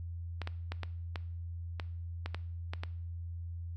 clicks, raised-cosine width 0.3 ms, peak -22 dBFS, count 10, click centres 0.417 / 0.474 / 0.72 / 0.833 / 1.158 / 1.798 / 2.26 / 2.346 / 2.735 / 2.835 s, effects noise-tail reverb RT60 0.6 s tail -19 dB re dry + added 85 Hz sine -38 dBFS peak until 3.76 s

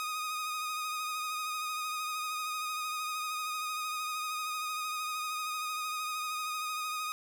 sawtooth tone with vibrato, 1244.5 Hz, D#6, in tune, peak -30 dBFS, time 0-7.12 s, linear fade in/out 0 ms, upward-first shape sine, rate 13 Hz, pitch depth 27 cents each way, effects none

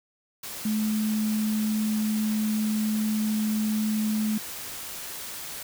sine tone in noise, 215.3 Hz, A3, 37 cents flat, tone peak -23 dBFS, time 0.65-4.38 s, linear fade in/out 5 ms, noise white, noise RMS -37 dBFS, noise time 0.43-5.63 s, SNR +11 dB, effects none

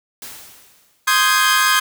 white noise with exponential decay, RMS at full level -32 dBFS, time 0.22-1.28 s, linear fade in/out 2 ms, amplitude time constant 230 ms
sawtooth chord, Ab major seventh, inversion first, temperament equal, 1046.5 / 1244.5 / 1568 / 1661.2 Hz, C6 / Eb6 / G6 / Ab6, 0 / 0 / 0 / 0 cents, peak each -15 dBFS, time 1.07-1.8 s, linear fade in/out 10 ms
effects none

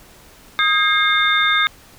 sine tone cluster, 1252 / 1616 / 2128 / 3621 Hz, D#6 / G#6 / C7 / A7, +10 / -48 / +29 / +49 cents, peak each -19 dBFS, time 0.59-1.67 s, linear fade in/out 0 ms, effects pink hiss -46 dBFS RMS until 1.98 s

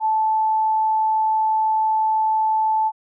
sine tone, 874 Hz, A5, 12 cents flat, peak -16 dBFS, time 0-2.92 s, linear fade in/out 50 ms, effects none

